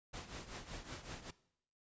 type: noise with tremolo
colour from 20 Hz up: pink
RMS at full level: -45 dBFS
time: 0.13-1.31 s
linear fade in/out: 10 ms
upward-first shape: triangle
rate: 5.3 Hz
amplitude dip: 80%
effects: noise-tail reverb RT60 0.7 s tail -19 dB re dry + resampled to 16000 Hz